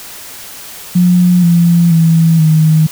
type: tone with pitch steps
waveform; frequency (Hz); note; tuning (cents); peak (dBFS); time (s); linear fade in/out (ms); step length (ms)
sine; 178.3 / 170.94 / 163.88 / 157.11; F3 / F3 / E3 / D#3; +36 / -37 / -10 / +17; -5; 0.95-2.87; 10; 480
effects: white hiss -30 dBFS RMS until 2.91 s